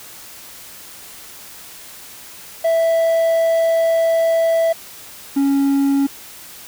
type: tone pair in turn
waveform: triangle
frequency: 659.3 / 277.2 Hz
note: E5 / C#4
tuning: 0 / 0 cents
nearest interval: octave + minor third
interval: 1500 cents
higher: first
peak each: -11 dBFS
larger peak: neither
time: 2.64-4.73 / 5.36-6.07 s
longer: first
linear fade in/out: 10 ms
effects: white hiss -38 dBFS RMS until 6.67 s